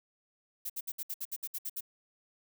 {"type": "noise bursts", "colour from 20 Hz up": "violet", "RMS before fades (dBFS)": -37, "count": 11, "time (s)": [0.65, 1.808], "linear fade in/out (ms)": 10, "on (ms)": 48, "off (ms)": 63, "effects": []}